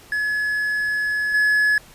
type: tone with level steps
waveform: triangle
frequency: 1700 Hz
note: G#6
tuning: 40 cents sharp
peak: -18 / -13 dBFS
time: 0.12-1.78 s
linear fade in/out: 2 ms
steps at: 1.34 s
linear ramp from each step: 5 ms
effects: pink hiss -47 dBFS RMS until 1.94 s + resampled to 32000 Hz